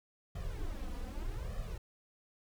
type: noise with flanger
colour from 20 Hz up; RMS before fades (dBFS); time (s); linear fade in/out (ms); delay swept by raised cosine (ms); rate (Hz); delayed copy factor
brown; -39; 0.35-1.78; 5; 1.6 to 4.1; 0.82; +0.95
effects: none